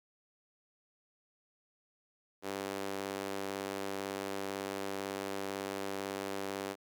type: tone with high-pass filter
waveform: sawtooth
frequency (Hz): 98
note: G2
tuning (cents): 0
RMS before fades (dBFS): -39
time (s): 2.42-6.76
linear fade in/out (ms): 50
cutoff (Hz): 370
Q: 1.3
effects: none